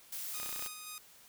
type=noise; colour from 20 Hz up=blue; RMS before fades=-41 dBFS; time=0.12-0.68 s; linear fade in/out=5 ms
type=tone with tremolo; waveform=5% pulse; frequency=1243 Hz; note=D#6; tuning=2 cents flat; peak=-31 dBFS; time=0.34-0.98 s; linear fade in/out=0 ms; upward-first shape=square; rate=3.8 Hz; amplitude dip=25%
type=clicks; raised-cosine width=0.3 ms; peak=-28 dBFS; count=9; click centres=0.4 / 0.431 / 0.461 / 0.492 / 0.527 / 0.561 / 0.594 / 0.624 / 0.662 s
effects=white hiss -59 dBFS RMS until 1.28 s